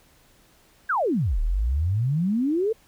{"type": "exponential two-way sweep", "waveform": "sine", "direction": "down then up", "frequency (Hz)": [1685, 35.62, 464.4], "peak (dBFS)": -20, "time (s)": [0.89, 2.73], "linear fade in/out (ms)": 10, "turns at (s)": 1.4, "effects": ["pink hiss -58 dBFS RMS until 2.87 s"]}